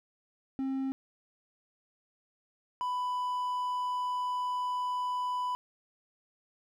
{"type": "tone pair in turn", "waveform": "triangle", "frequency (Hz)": [267.2, 994.3], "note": ["C4", "B5"], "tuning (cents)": [36, 11], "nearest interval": "octave + major seventh", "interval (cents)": 2275, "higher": "second", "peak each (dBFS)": -28, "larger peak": "neither", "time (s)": [[0.59, 0.92], [2.81, 5.55]], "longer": "second", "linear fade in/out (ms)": 0, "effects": []}